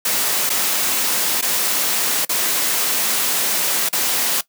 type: noise with dropouts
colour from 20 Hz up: white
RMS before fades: -19 dBFS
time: 0.05-4.41 s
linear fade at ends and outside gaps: 5 ms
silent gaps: 0.495-0.5 / 1.413-1.424 / 2.251-2.292 / 3.889-3.928 s
effects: noise-tail reverb RT60 0.1 s tail -18 dB re dry + high-pass 200 Hz 12 dB/octave